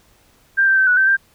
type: tone with pitch steps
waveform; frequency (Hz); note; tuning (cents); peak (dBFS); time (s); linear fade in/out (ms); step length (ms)
sine; 1585 / 1566 / 1545 / 1474 / 1551 / 1583; G6 / G6 / G6 / F#6 / G6 / G6; +19 / -2 / -26 / -7 / -19 / +17; -11; 0.57-1.17; 20; 100
effects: pink hiss -55 dBFS RMS until 1.34 s